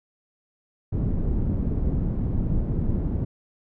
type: low-pass noise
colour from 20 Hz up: pink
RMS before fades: -24 dBFS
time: 0.92-3.25 s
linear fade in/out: 10 ms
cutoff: 230 Hz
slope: 12 dB/octave
effects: none